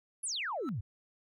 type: exponential sweep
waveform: sine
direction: down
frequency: 11300 to 87.6 Hz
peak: -33 dBFS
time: 0.23-0.81 s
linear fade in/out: 10 ms
type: tone with exponential growth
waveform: triangle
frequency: 1318.5 Hz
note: E6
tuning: in tune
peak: -35 dBFS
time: 0.56-0.69 s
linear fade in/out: 0 ms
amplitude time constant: 27 ms
effects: tanh soft clip ceiling -24 dBFS